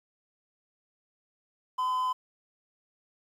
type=tone with amplitude modulation; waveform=triangle; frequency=1017 Hz; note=C6; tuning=50 cents flat; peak=-23 dBFS; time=1.78-2.13 s; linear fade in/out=10 ms; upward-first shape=sine; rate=241 Hz; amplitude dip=25%; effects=10-bit